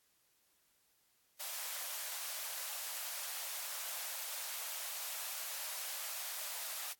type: high-pass noise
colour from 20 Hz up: white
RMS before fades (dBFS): -42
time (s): 1.39-6.94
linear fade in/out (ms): 20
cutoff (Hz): 550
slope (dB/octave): 48
effects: white hiss -74 dBFS RMS until 6.99 s + AAC 64 kbps